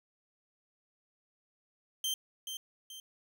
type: tone with echo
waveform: sawtooth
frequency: 3136 Hz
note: G7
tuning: in tune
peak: -28 dBFS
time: 2.04-2.14 s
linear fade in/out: 2 ms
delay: 430 ms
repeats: 2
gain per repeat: -7 dB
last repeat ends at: 3 s
effects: none